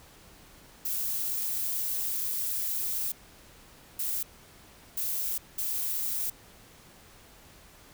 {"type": "noise bursts at uneven times", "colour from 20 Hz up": "violet", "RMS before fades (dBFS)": -31, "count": 4, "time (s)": [[0.85, 3.12], [3.99, 4.23], [4.97, 5.38], [5.58, 6.3]], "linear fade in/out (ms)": 5, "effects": ["pink hiss -54 dBFS RMS until 7.93 s"]}